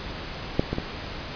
clicks, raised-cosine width 2 ms, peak -6 / -13 / -13 dBFS, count 3, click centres 0.595 / 0.73 / 0.784 s, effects pink hiss -35 dBFS RMS until 1.35 s + resampled to 11025 Hz

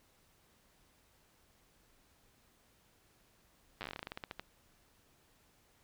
slowing click train, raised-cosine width 0.3 ms, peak -25 dBFS, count 18, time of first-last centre 3.81-4.396 s, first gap 9 ms, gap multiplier 1.15, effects pink hiss -69 dBFS RMS until 5.83 s

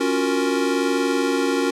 square chord, Gb major seventh, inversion second, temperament equal, 277.2 / 349.2 / 370 / 466.2 Hz, Db4 / F4 / Gb4 / Bb4, 0 / 0 / 0 / 0 cents, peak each -23 / -27 / -26 / -25 dBFS, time 0-1.71 s, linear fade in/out 10 ms, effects low-pass 9000 Hz 12 dB/octave

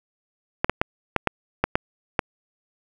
clicks, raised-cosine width 0.5 ms, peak -3 dBFS, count 8, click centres 0.645 / 0.696 / 0.815 / 1.163 / 1.273 / 1.64 / 1.755 / 2.192 s, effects 7-bit

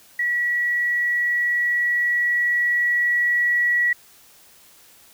sine tone with level ramp, 1932 Hz, B6, 39 cents flat, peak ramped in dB -19 to -16 dBFS, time 0.19-3.93 s, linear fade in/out 5 ms, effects white hiss -51 dBFS RMS until 5.13 s

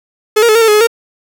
45% pulse tone with pitch steps, 428.4 / 469.3 / 430.9 / 460.9 / 447 / 420.7 / 423.6 / 461.7 Hz, A4 / A#4 / A4 / A#4 / A4 / G#4 / G#4 / A#4, -46 / +12 / -36 / -20 / +27 / +22 / +34 / -17 cents, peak -6 dBFS, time 0.36-0.872 s, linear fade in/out 10 ms, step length 64 ms, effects none

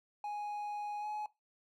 triangle tone with pitch glide, 830.6 to 844.1 Hz, G#5 to G#5, 0 to +28 cents, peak -35 dBFS, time 0.24-1.26 s, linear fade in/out 2 ms, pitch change +28 cents, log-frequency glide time 1-1.06 s, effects noise-tail reverb RT60 0.2 s tail -18 dB re dry

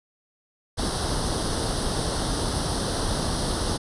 pink noise with comb filter, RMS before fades -26 dBFS, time 0.77-3.78 s, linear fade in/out 20 ms, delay 0.21 ms, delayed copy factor +0.8, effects resampled to 24000 Hz

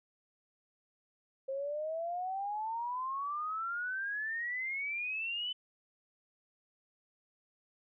sine exponential sweep, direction up, 530 to 3035 Hz, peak -34 dBFS, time 1.48-5.53 s, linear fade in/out 10 ms, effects none

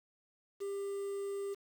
triangle tone with quantisation, 397.8 Hz, G4, 25 cents sharp, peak -34 dBFS, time 0.6-1.55 s, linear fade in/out 20 ms, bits 9, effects none

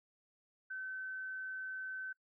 sine tone, 1529 Hz, G6, 44 cents flat, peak -40 dBFS, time 0.7-2.13 s, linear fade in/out 10 ms, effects noise-tail reverb RT60 0.1 s tail -22 dB re dry

